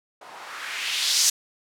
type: noise with low-pass filter sweep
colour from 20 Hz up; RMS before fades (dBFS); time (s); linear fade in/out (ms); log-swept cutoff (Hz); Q
violet; -26; 0.21-1.3; 5; 710 to 6400; 1.8
effects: none